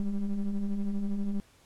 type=ring-modulated tone; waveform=triangle; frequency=97.8 Hz; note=G2; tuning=4 cents flat; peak=-22 dBFS; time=0-1.4 s; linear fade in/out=0 ms; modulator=104 Hz; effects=pink hiss -61 dBFS RMS until 1.65 s + low-pass 11000 Hz 12 dB/octave